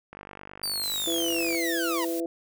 click train, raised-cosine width 0.5 ms, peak -26 dBFS, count 71, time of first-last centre 0.13-1.547 s, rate 49.4 Hz
sawtooth linear sweep, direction down, 4700 to 914 Hz, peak -25 dBFS, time 0.63-2.05 s, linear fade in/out 5 ms
blue noise, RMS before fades -38 dBFS, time 0.83-2.2 s, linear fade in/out 0 ms
harmonic tone, 167.3 Hz, E3, 26 cents sharp, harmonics 2 / 3 / 4, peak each -28 / -33 / -37 dBFS, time 1.07-2.26 s, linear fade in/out 2 ms
effects none

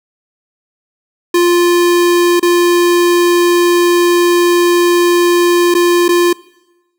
square tone with dropouts, 349.2 Hz, F4, in tune, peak -8 dBFS, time 1.34-6.33 s, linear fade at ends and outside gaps 5 ms, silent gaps 2.397-2.427 / 5.742-5.749 / 6.082-6.089 s, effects noise-tail reverb RT60 1.0 s tail -22 dB re dry

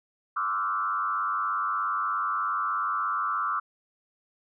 sine tone with frequency modulation, 1244.5 Hz, D#6, in tune, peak -25 dBFS, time 0.36-3.6 s, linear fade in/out 10 ms, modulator 96.8 Hz, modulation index 1.6, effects none

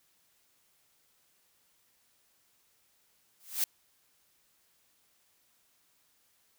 blue noise with exponential growth, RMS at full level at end -25 dBFS, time 3.4-3.64 s, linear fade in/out 2 ms, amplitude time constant 52 ms, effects white hiss -70 dBFS RMS until 6.58 s

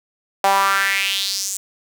sawtooth tone with high-pass filter sweep, 195.8 Hz, G3, 2 cents flat, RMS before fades -19 dBFS, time 0.44-1.57 s, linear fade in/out 2 ms, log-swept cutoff 730 to 7700 Hz, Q 3.9, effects none

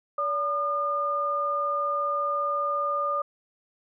sine tone pair together, 573 / 1212.5 Hz, D5 / D#6, -43 / -45 cents, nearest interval octave + minor second, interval 1298 cents, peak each -30 / -25 dBFS, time 0.18-3.22 s, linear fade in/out 5 ms, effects none

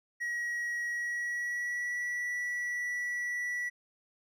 triangle tone with pitch glide, 1908 to 1950.3 Hz, A#6 to B6, +40 to -22 cents, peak -30 dBFS, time 0.2-3.7 s, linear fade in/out 20 ms, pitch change +38 cents, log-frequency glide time 0.88-2.06 s, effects none

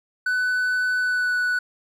triangle tone with pitch glide, 1498 to 1480.8 Hz, F#6 to F#6, +21 to +1 cents, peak -18 dBFS, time 0.26-1.59 s, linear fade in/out 5 ms, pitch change -20 cents, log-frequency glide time 0.98-1.36 s, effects none

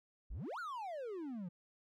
triangle exponential two-way sweep, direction up then down, 38.64 to 1487 to 166.8 Hz, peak -39 dBFS, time 0.3-1.49 s, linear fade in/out 10 ms, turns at 0.59 s, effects none

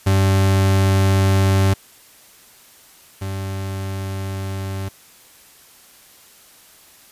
40% pulse tone pair in turn, 96.7 / 96.7 Hz, G2 / G2, -23 / -23 cents, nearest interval unison, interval 0 cents, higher neither, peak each -12 / -23 dBFS, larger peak first, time 0.06-1.74 / 3.21-4.89 s, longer neither, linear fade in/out 10 ms, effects white hiss -48 dBFS RMS until 7.11 s + resampled to 32000 Hz

